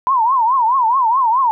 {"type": "tone with vibrato", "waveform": "sine", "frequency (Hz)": 980, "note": "B5", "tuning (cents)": -14, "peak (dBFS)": -11, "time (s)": [0.07, 1.51], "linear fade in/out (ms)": 0, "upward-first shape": "triangle", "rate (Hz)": 4.7, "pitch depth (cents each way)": 220, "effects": []}